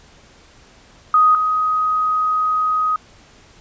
sine tone pair in turn, 1249 / 1255.4 Hz, D#6 / D#6, +6 / +15 cents, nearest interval unison, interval 9 cents, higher second, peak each -9 / -15 dBFS, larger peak first, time 1.14-1.35 / 1.35-2.96 s, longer second, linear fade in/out 2 ms, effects pink hiss -48 dBFS RMS until 3.6 s + resampled to 16000 Hz

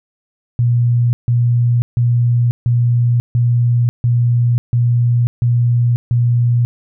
sine tone bursts, 120 Hz, B2, 49 cents flat, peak -10 dBFS, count 9, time 0.59-6.65 s, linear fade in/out 0 ms, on 540 ms, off 150 ms, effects none

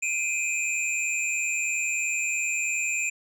sine tone cluster, 2391 / 2551 / 7270 Hz, D7 / D#7 / A#8, +30 / +43 / -44 cents, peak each -28 dBFS, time 0.02-3.1 s, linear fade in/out 10 ms, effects tanh soft clip ceiling -19 dBFS

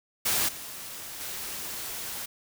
white noise with level steps, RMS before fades -26 / -40 / -36 dBFS, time 0.25-2.26 s, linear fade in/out 10 ms, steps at 0.48 / 1.2 s, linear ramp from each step 10 ms, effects none

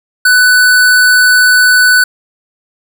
square tone, 1494 Hz, F#6, 16 cents sharp, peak -5 dBFS, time 0.25-2.04 s, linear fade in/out 5 ms, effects none

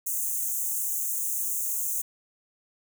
white high-pass noise, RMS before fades -29 dBFS, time 0.06-2.02 s, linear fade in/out 10 ms, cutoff 6200 Hz, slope 96 dB/octave, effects none

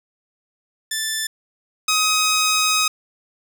10% pulse tone pair in turn, 1760 / 1260.9 Hz, A6 / D#6, 0 / +23 cents, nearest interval tritone, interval 577 cents, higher first, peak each -13 / -8 dBFS, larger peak second, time 0.91-1.27 / 1.88-2.88 s, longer second, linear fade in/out 5 ms, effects none

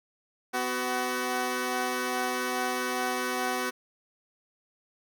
10% pulse tone pair together, 251 / 375.3 Hz, B3 / F#4, +28 / +25 cents, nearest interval perfect fifth, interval 697 cents, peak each -23 / -22 dBFS, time 0.53-3.71 s, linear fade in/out 20 ms, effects none

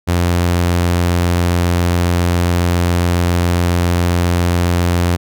sawtooth tone, 87.31 Hz, F2, in tune, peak -8 dBFS, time 0.07-5.17 s, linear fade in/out 20 ms, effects none

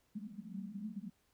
white band-pass noise, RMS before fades -45 dBFS, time 0.15-1.1 s, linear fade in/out 10 ms, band 190 to 220 Hz, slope 96 dB/octave, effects pink hiss -75 dBFS RMS until 1.33 s

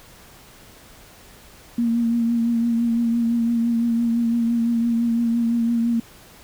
sine tone with vibrato, 233.1 Hz, A#3, in tune, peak -17 dBFS, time 1.78-6 s, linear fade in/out 5 ms, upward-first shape triangle, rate 5.9 Hz, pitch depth 34 cents each way, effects pink hiss -47 dBFS RMS until 6.43 s

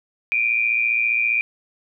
sine tone pair together, 2349 / 2464 Hz, D7 / D#7, 0 / -17 cents, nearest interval minor second, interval 83 cents, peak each -20 dBFS, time 0.32-1.41 s, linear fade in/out 0 ms, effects none

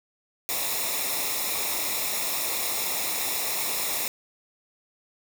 white noise with comb filter, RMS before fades -28 dBFS, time 0.49-4.08 s, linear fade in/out 0 ms, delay 0.65 ms, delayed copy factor -0.7, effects none

